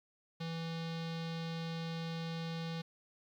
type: tone with low-pass filter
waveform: square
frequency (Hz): 164.81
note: E3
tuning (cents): 0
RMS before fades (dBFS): -40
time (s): 0.4-2.82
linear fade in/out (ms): 10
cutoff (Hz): 4100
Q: 3.1
effects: 11-bit